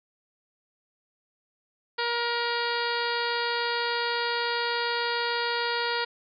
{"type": "harmonic tone with a mistuned harmonic", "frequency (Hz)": 473.5, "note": "A#4", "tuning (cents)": 27, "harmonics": [1, 2, 3, 4, 5, 6, 7, 8, 9, 10], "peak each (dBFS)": [-32, -31, -32, -34, -39, -39, -39, -39, -37, -38], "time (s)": [1.98, 6.05], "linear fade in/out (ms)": 10, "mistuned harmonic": 5, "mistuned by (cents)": -18, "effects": []}